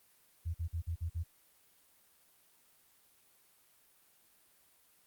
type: tone bursts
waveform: sine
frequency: 83.5 Hz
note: E2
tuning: 23 cents sharp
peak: -33 dBFS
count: 6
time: 0.45-1.238 s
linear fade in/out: 20 ms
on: 93 ms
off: 46 ms
effects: white hiss -67 dBFS RMS until 5.06 s + Opus 32 kbps